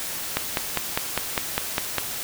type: click train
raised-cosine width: 0.3 ms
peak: -5 dBFS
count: 9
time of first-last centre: 0.37-1.983 s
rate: 4.96 Hz
effects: white hiss -31 dBFS RMS until 2.23 s